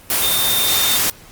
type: tone in noise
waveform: sine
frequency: 3633 Hz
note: A#7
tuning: 45 cents flat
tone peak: -19 dBFS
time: 0.22-0.97 s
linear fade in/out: 2 ms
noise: white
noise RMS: -17 dBFS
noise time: 0.1-1.1 s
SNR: -5 dB
effects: pink hiss -43 dBFS RMS until 1.31 s + Opus 32 kbps